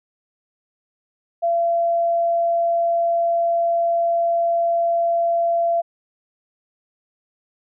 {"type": "tone", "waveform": "sine", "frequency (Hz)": 680, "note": "F5", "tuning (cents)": -46, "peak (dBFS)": -16, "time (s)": [1.42, 5.82], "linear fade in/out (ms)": 20, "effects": []}